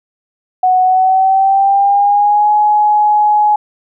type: tone with pitch glide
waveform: sine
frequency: 740 to 840.3 Hz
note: F#5 to G#5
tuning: 0 to +20 cents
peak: -7 dBFS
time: 0.63-3.56 s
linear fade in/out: 5 ms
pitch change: +220 cents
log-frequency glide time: 0.82-2.51 s
effects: none